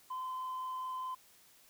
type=tone with frequency modulation; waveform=sine; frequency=1027 Hz; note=C6; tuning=33 cents flat; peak=-35 dBFS; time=0.1-1.15 s; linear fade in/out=10 ms; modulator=24.8 Hz; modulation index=0.41; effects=tanh soft clip ceiling -35 dBFS + white hiss -63 dBFS RMS until 1.69 s